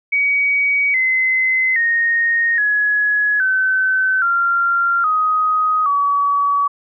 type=tone with pitch steps; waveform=sine; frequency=2260 / 2049 / 1857 / 1683.3 / 1525.9 / 1383.2 / 1253.8 / 1136.5 Hz; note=C#7 / C7 / A#6 / G#6 / G6 / F6 / D#6 / C#6; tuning=+33 / -37 / -7 / +23 / -47 / -17 / +13 / +43 cents; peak=-13 dBFS; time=0.12-6.68 s; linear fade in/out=10 ms; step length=820 ms; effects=none